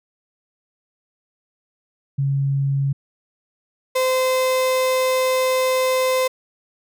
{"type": "tone pair in turn", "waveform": ["sine", "35% pulse"], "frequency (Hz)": [138.3, 516], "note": ["C#3", "C5"], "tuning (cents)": [-4, -24], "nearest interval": "octave + major seventh", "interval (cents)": 2280, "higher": "second", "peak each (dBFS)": [-17, -15], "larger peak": "second", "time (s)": [[2.18, 2.93], [3.95, 6.28]], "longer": "second", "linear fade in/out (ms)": 10, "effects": []}